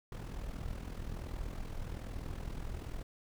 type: noise with amplitude modulation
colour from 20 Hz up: brown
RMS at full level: -38 dBFS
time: 0.12-3.03 s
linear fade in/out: 2 ms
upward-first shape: sine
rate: 41.2 Hz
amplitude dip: 65%
effects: none